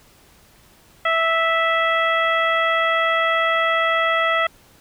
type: harmonic tone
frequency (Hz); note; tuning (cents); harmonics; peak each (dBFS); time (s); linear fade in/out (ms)
657; E5; -6; 1 / 2 / 3 / 4 / 5; -22 / -20 / -21 / -29 / -29; 1.05-4.47; 5
effects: pink hiss -52 dBFS RMS until 4.8 s